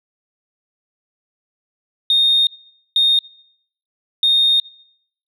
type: tone bursts at uneven times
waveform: sine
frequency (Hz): 3685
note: A#7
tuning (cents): -21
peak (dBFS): -10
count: 3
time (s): 2.1-2.47 / 2.96-3.19 / 4.23-4.6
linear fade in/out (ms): 2
effects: noise-tail reverb RT60 0.7 s tail -25 dB re dry + tanh soft clip ceiling -7 dBFS